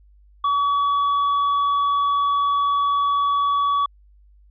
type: tone with tanh clipping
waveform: sine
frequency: 1136 Hz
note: C#6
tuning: 42 cents sharp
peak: -18 dBFS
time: 0.44-3.86 s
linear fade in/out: 5 ms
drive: 5 dB
effects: added 50 Hz sine -49 dBFS peak until 4.5 s + resampled to 11025 Hz